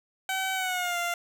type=tone with pitch glide; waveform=15% pulse; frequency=762 to 694.7 Hz; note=G5 to F5; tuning=-49 to -9 cents; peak=-21 dBFS; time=0.29-1.14 s; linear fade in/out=2 ms; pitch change=-160 cents; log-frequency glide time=0.54-0.98 s; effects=none